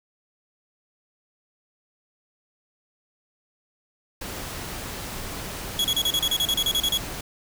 pink noise, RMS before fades -34 dBFS, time 4.21-7.21 s, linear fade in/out 5 ms
40% pulse tone bursts, 3341 Hz, G#7, 10 cents sharp, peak -19 dBFS, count 14, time 5.79-6.975 s, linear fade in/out 2 ms, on 54 ms, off 33 ms
effects none

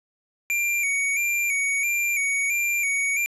square tone with vibrato, 2307 Hz, D7, 31 cents flat, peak -22 dBFS, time 0.5-3.26 s, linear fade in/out 0 ms, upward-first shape square, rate 1.5 Hz, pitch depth 52 cents each way, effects resampled to 32000 Hz + 9-bit

